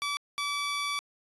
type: tone pair in turn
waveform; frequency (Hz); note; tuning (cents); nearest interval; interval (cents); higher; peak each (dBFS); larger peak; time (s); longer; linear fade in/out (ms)
15% pulse; 1151 / 1151; D6 / D6; -35 / -35; unison; 0; neither; -23; neither; 0.02-0.17 / 0.38-0.99; second; 0
effects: resampled to 24000 Hz